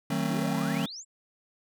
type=chord; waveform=square; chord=D# diminished seventh; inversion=none; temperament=just; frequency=155.56 / 186.68 / 224 / 268.8 Hz; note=D#3 / F#3 / A3 / C4; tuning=0 / +16 / +31 / +47 cents; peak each=-33 dBFS; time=0.1-0.86 s; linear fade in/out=5 ms
type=exponential sweep; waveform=sine; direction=up; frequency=202.7 to 7890 Hz; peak=-38 dBFS; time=0.22-1.05 s; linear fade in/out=50 ms
effects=none